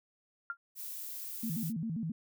sine tone with exponential decay, 1392 Hz, F6, 6 cents flat, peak -30 dBFS, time 0.5-0.57 s, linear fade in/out 1 ms, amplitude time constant 15 ms
violet noise, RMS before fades -42 dBFS, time 0.75-1.73 s, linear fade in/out 50 ms
sine tone with vibrato, 191.2 Hz, G3, 43 cents flat, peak -33 dBFS, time 1.43-2.12 s, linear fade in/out 5 ms, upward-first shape square, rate 7.5 Hz, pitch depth 290 cents each way
effects none

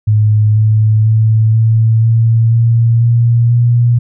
sine tone with pitch steps, 106.8 / 108.54 / 110.31 / 112.11 / 113.94 / 115.8 / 117.68 / 119.6 Hz, G#2 / A2 / A2 / A2 / A#2 / A#2 / A#2 / A#2, +49 / -23 / +5 / +33 / -39 / -11 / +17 / +45 cents, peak -6 dBFS, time 0.07-3.99 s, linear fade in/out 10 ms, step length 490 ms, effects none

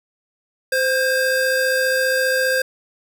square tone pair together, 517.7 / 1608 Hz, C5 / G6, -18 / +44 cents, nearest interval octave + minor sixth, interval 1962 cents, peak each -20 / -20 dBFS, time 0.72-2.62 s, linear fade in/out 5 ms, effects none

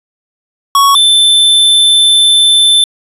square tone pair in turn, 1113 / 3534 Hz, C#6 / A7, +7 / +7 cents, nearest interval octave + minor sixth, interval 2000 cents, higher second, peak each -5 dBFS, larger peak neither, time 0.75-0.95 / 0.95-2.84 s, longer second, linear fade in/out 2 ms, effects resampled to 32000 Hz

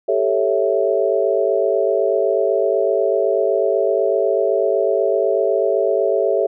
sine chord, A dominant seventh, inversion third, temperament equal, 392 / 440 / 554.4 / 659.3 Hz, G4 / A4 / C#5 / E5, 0 / 0 / 0 / 0 cents, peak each -20 dBFS, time 0.08-6.47 s, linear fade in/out 10 ms, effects none

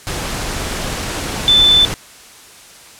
sine tone in noise, 3520 Hz, A7, in tune, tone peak -7 dBFS, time 1.48-1.85 s, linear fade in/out 0 ms, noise pink, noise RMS -22 dBFS, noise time 0.07-1.94 s, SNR +12 dB, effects white hiss -40 dBFS RMS until 2.99 s + low-pass 10000 Hz 12 dB/octave

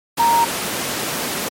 sine tone in noise, 932.3 Hz, A#5, in tune, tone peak -12 dBFS, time 0.19-0.45 s, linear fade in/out 10 ms, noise pink, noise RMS -22 dBFS, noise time 0.17-1.49 s, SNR +7 dB, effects high-pass 200 Hz 12 dB/octave + MP3 64 kbps

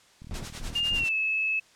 click train, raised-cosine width 5 ms, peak -33 dBFS, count 33, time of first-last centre 0.22-1.034 s, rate 39.3 Hz
brown noise bursts, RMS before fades -35 dBFS, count 3, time 0.31-1.04 s, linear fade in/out 0 ms, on 130 ms, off 170 ms
white noise with tremolo, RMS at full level -36 dBFS, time 0.34-1.09 s, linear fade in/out 2 ms, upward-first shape sine, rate 9.9 Hz, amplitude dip 80%
sine tone with pitch glide, 2817 to 2598 Hz, F7 to E7, +14 to -26 cents, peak -24 dBFS, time 0.75-1.6 s, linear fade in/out 10 ms, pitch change -140 cents, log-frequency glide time 0.94-1.14 s
effects white hiss -58 dBFS RMS until 1.75 s + low-pass 7000 Hz 12 dB/octave

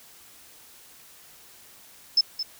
sine tone with echo, 5250 Hz, E8, 8 cents flat, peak -15 dBFS, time 2.17-2.21 s, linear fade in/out 5 ms, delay 220 ms, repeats 1, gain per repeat -11 dB, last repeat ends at 2.43 s, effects white hiss -51 dBFS RMS until 2.59 s

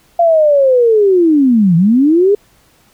sine linear two-way sweep, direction down then up, 693 to 160.4 to 419.8 Hz, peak -6 dBFS, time 0.19-2.35 s, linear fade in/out 5 ms, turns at 1.76 s, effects pink hiss -51 dBFS RMS until 2.93 s

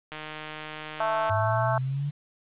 click train, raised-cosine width 0.3 ms, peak -21 dBFS, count 182, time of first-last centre 0.12-1.295 s, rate 154 Hz
harmonic tone, 220 Hz, A3, in tune, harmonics 3 / 4 / 5 / 6 / 7, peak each -27 / -29 / -31 / -33 / -34 dBFS, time 1-1.78 s, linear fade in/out 2 ms
sine linear sweep, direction up, 99.5 to 146.83 Hz, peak -26 dBFS, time 1.29-2.11 s, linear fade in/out 20 ms
effects resampled to 8000 Hz + 9-bit

